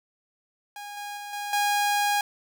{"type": "tone with level steps", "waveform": "sawtooth", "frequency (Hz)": 820, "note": "G#5", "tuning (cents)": -22, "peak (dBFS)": [-33, -30, -32, -27, -18], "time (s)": [0.76, 2.21], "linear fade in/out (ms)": 2, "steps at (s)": [0.97, 1.17, 1.33, 1.53], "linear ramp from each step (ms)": 2, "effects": []}